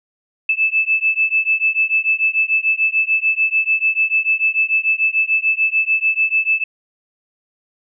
sine beating tone pair, 2621 / 2627.8 Hz, E7 / E7, -11 / -6 cents, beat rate 6.8 Hz, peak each -17 dBFS, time 0.49-6.64 s, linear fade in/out 5 ms, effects none

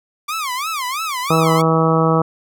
sawtooth tone with vibrato, 1141 Hz, C#6, 50 cents sharp, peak -17 dBFS, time 0.28-1.62 s, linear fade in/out 10 ms, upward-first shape sine, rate 3 Hz, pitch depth 250 cents each way
harmonic tone, 161.7 Hz, E3, 33 cents flat, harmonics 1 / 2 / 3 / 4 / 5 / 6 / 7 / 8, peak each -16 / -21 / -18 / -23 / -24 / -26 / -21 / -22 dBFS, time 1.3-2.22 s, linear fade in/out 5 ms
effects none

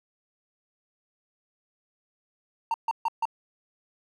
triangle tone bursts, 913 Hz, A#5, 36 cents flat, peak -21 dBFS, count 4, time 2.71-3.254 s, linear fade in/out 2 ms, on 31 ms, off 140 ms, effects none

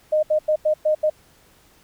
sine tone bursts at uneven times, 615 Hz, D#5, 20 cents flat, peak -15 dBFS, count 6, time 0.12-0.23 / 0.3-0.39 / 0.48-0.56 / 0.65-0.74 / 0.85-0.95 / 1.03-1.1 s, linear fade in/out 10 ms, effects pink hiss -55 dBFS RMS until 1.83 s

